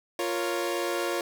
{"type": "chord", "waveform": "sawtooth", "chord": "Bb minor", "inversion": "second", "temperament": "equal", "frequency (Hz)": [349.2, 466.2, 554.4], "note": ["F4", "Bb4", "Db5"], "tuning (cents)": [0, 0, 0], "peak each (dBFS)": [-26, -30, -28], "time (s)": [0.19, 1.21], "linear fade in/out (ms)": 2, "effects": []}